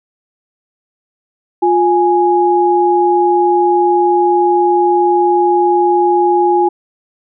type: tone pair together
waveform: sine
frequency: 353 / 831.4 Hz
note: F4 / G#5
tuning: +19 / +2 cents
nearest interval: octave + minor third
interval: 1483 cents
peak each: -11 dBFS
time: 1.62-6.69 s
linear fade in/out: 10 ms
effects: none